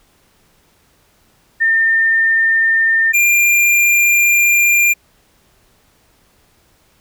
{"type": "tone pair in turn", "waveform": ["sine", "square"], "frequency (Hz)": [1808, 2395], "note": ["A6", "D7"], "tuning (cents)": [47, 33], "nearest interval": "perfect fourth", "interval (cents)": 486, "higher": "second", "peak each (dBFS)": -10, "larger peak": "neither", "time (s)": [[1.6, 3.13], [3.13, 4.94]], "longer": "second", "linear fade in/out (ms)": 20, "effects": ["pink hiss -55 dBFS RMS until 7 s"]}